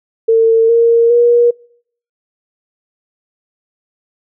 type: tone with pitch steps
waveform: sine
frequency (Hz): 452.1 / 464.3 / 476.8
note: A4 / A#4 / A#4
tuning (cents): +47 / -7 / +39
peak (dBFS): -6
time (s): 0.28-1.51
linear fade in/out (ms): 10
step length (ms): 410
effects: noise-tail reverb RT60 0.6 s tail -26 dB re dry